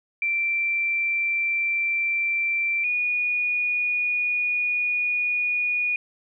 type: tone pair in turn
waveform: sine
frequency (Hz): 2349 / 2454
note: D7 / D#7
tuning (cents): 0 / -25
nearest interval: minor second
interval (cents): 75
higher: second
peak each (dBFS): -21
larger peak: neither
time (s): 0.22-2.84 / 2.84-5.96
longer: second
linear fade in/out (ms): 2
effects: none